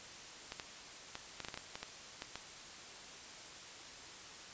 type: clicks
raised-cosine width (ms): 0.2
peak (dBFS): -24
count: 12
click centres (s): 0.521 / 0.598 / 1.154 / 1.403 / 1.448 / 1.485 / 1.542 / 1.575 / 1.755 / 1.83 / 2.221 / 2.356
effects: white hiss -51 dBFS RMS until 4.53 s + resampled to 16000 Hz